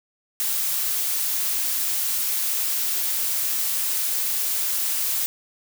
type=noise; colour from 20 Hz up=blue; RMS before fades=-24 dBFS; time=0.4-5.26 s; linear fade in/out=0 ms; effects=none